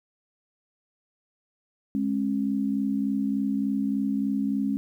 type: tone pair together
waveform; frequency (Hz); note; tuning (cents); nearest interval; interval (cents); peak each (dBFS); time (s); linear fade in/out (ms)
sine; 208 / 271.4; G#3 / C#4; +3 / -36; perfect fourth; 461; -26; 1.95-4.77; 0
effects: 10-bit